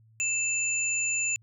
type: tone pair together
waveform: sine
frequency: 2643 / 7060 Hz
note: E7 / A8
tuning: +4 / +5 cents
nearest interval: octave + perfect fourth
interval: 1701 cents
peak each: -28 dBFS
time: 0.2-1.36 s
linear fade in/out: 0 ms
effects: added 111 Hz sine -56 dBFS peak until 1.42 s